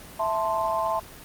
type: chord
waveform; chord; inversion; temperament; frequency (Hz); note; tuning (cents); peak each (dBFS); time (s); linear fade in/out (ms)
sine; A minor; second; equal; 659.3 / 880 / 1046.5; E5 / A5 / C6; 0 / 0 / 0; -27; 0.19-1; 10
effects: pink hiss -44 dBFS RMS until 1.24 s + Opus 24 kbps